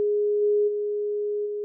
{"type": "tone with level steps", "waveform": "sine", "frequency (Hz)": 415.3, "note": "G#4", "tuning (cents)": 0, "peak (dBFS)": [-20, -18, -24, -27], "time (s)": [0, 1.64], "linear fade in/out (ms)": 0, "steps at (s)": [0.41, 0.67, 1.45], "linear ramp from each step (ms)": 20, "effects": []}